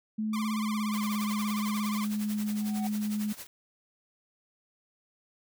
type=tone with pitch glide; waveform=sine; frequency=216.2 to 210.5 Hz; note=A3 to G#3; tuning=-30 to +24 cents; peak=-28 dBFS; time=0.18-3.33 s; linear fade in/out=10 ms; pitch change=-46 cents; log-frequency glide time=0.5-1.02 s
type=tone with vibrato; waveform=sawtooth; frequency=1106 Hz; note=C#6; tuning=4 cents flat; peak=-32 dBFS; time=0.33-2.05 s; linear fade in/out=5 ms; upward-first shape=sine; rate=17 Hz; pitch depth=150 cents each way
type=noise with tremolo; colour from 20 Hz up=white; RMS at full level=-41 dBFS; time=0.93-3.47 s; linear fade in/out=5 ms; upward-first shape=sine; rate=11 Hz; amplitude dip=75%
type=tone with exponential growth; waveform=triangle; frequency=750 Hz; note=F#5; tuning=23 cents sharp; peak=-32 dBFS; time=2.41-2.87 s; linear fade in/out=2 ms; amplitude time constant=100 ms
effects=none